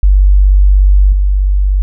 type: tone with level steps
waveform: sine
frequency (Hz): 48.38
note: G1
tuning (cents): -22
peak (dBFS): -3 / -7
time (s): 0.03-1.82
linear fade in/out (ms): 0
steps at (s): 1.12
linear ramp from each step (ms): 5
effects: none